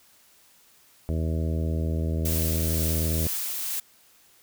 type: harmonic tone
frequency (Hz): 80.4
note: E2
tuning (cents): -43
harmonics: 1 / 2 / 3 / 4 / 5 / 6 / 7 / 8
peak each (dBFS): -25 / -31 / -35 / -37 / -39 / -41 / -42 / -43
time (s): 1.09-3.27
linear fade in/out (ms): 0
type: noise with tremolo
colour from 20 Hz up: blue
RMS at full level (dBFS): -29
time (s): 2.25-3.8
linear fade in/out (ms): 5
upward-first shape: triangle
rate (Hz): 2.1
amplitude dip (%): 25
effects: white hiss -58 dBFS RMS until 4.42 s